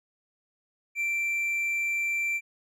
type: tone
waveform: triangle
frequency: 2349 Hz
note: D7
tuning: in tune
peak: -24 dBFS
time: 0.95-2.41 s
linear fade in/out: 50 ms
effects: none